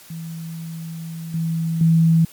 sine tone with level steps, 163.8 Hz, E3, 11 cents flat, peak -28 / -19 / -11 dBFS, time 0.1-2.25 s, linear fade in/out 5 ms, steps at 1.34 / 1.81 s, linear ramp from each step 2 ms, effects white hiss -45 dBFS RMS until 2.32 s + MP3 96 kbps

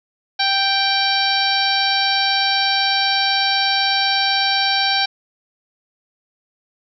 harmonic tone with a mistuned harmonic, 784 Hz, G5, in tune, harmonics 1 / 2 / 3 / 4 / 5 / 6 / 7, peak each -21 / -23 / -25 / -25 / -21 / -23 / -26 dBFS, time 0.39-5.06 s, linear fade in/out 10 ms, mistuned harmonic 6, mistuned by -47 cents, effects none

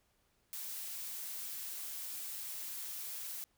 blue noise, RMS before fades -43 dBFS, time 0.53-3.44 s, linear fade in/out 0 ms, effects pink hiss -75 dBFS RMS until 3.57 s

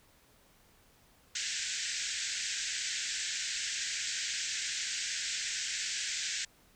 white band-pass noise, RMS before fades -36 dBFS, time 1.35-6.45 s, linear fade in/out 5 ms, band 1500 to 7900 Hz, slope 96 dB/octave, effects pink hiss -64 dBFS RMS until 6.75 s

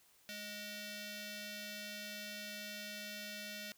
10% pulse ring-modulated tone, 830.6 Hz, G#5, in tune, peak -33 dBFS, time 0.29-3.72 s, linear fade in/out 0 ms, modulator 1040 Hz, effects white hiss -68 dBFS RMS until 3.77 s

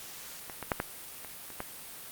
clicks, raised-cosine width 0.5 ms, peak -25 / -22 / -11 / -14 / -29 / -30 / -19 dBFS, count 7, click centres 0.498 / 0.627 / 0.718 / 0.801 / 1.247 / 1.503 / 1.604 s, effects white hiss -45 dBFS RMS until 2.11 s + Opus 48 kbps

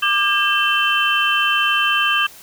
sine tone cluster, 1190 / 1612 / 2681 / 3087 Hz, D6 / G6 / E7 / G7, +22 / +48 / +29 / -27 cents, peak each -20 dBFS, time 0.02-2.27 s, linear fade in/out 10 ms, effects white hiss -42 dBFS RMS until 2.42 s

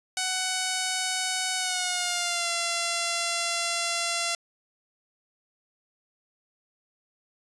5% pulse tone with pitch glide, 746 to 684.1 Hz, F#5 to F5, +14 to -36 cents, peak -14 dBFS, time 0.17-4.35 s, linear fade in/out 2 ms, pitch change -150 cents, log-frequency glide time 1.57-2.5 s, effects resampled to 24000 Hz

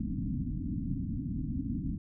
white low-pass noise, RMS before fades -34 dBFS, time 0-1.98 s, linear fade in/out 5 ms, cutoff 290 Hz, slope 96 dB/octave, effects none

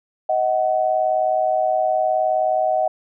sine tone pair together, 630 / 749.2 Hz, D#5 / F#5, +21 / +21 cents, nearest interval minor third, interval 300 cents, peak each -19 dBFS, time 0.29-2.88 s, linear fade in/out 5 ms, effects none

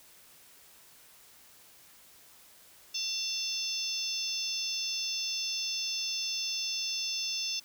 harmonic tone with a mistuned harmonic, 880 Hz, A5, in tune, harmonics 3 / 4 / 5 / 6 / 7, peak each -41 / -38 / -42 / -34 / -38 dBFS, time 2.94-7.6 s, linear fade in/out 10 ms, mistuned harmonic 3, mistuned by +52 cents, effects white hiss -57 dBFS RMS until 7.64 s

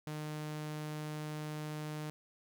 sawtooth tone, 152.3 Hz, D#3, 37 cents flat, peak -35 dBFS, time 0.07-2.1 s, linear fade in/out 0 ms, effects none

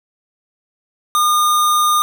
sine tone with sample-and-hold, 1212 Hz, D#6, 46 cents flat, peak -11 dBFS, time 1.15-2.02 s, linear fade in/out 0 ms, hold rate 4900 Hz, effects none

